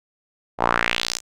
sawtooth tone with band-pass filter sweep, 58.6 Hz, A#1, 10 cents sharp, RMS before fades -22 dBFS, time 0.58-1.21 s, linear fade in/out 50 ms, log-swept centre 760 to 7300 Hz, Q 2.5, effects none

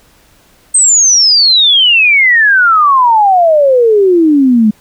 sine exponential sweep, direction down, 8450 to 207.7 Hz, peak -4 dBFS, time 0.74-4.71 s, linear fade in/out 10 ms, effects pink hiss -47 dBFS RMS until 4.8 s

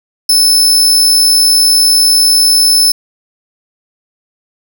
sawtooth tone, 5260 Hz, E8, 5 cents flat, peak -3 dBFS, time 0.29-2.92 s, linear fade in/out 5 ms, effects none

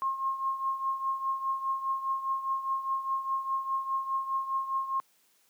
sine tone with tremolo, 1072 Hz, C6, 42 cents sharp, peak -25 dBFS, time 0.02-5 s, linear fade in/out 0 ms, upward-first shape triangle, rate 4.9 Hz, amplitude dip 75%, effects white hiss -67 dBFS RMS until 5.49 s + high-pass 150 Hz 12 dB/octave

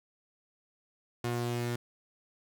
sawtooth tone pair together, 119.74 / 358.8 Hz, A#2 / F4, +47 / +47 cents, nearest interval octave + perfect fifth, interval 1900 cents, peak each -28 / -35 dBFS, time 1.24-1.76 s, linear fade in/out 5 ms, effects none

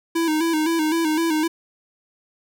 square tone with vibrato, 320.6 Hz, E4, 48 cents flat, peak -19 dBFS, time 0.15-1.48 s, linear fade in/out 10 ms, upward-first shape square, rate 3.9 Hz, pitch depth 62 cents each way, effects none

